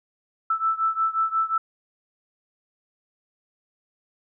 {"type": "beating tone pair", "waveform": "sine", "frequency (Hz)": [1318.5, 1324.1], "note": ["E6", "E6"], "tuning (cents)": [0, 7], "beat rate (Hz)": 5.6, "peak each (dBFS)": [-23, -25], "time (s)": [0.5, 1.58], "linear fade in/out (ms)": 5, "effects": []}